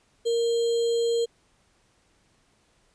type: tone with sample-and-hold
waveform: sine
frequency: 465.3 Hz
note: A#4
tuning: 3 cents flat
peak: -21 dBFS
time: 0.25-1.26 s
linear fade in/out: 20 ms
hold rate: 3675 Hz
effects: pink hiss -65 dBFS RMS until 2.94 s + resampled to 22050 Hz